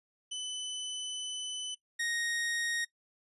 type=tone pair in turn; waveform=sawtooth; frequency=3010 / 1868.3 Hz; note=F#7 / A#6; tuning=+29 / +3 cents; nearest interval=minor sixth; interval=826 cents; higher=first; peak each=-32 / -28 dBFS; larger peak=second; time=0.31-1.75 / 1.99-2.85 s; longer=first; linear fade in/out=10 ms; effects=noise-tail reverb RT60 0.1 s tail -19 dB re dry + resampled to 24000 Hz